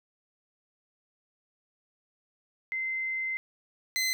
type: tone pair in turn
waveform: sine / 20% pulse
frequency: 2071 / 2048 Hz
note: C7 / C7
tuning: -18 / -38 cents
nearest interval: unison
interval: 20 cents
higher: first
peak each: -29 / -21 dBFS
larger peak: second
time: 2.72-3.37 / 3.96-4.13 s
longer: first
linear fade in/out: 0 ms
effects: none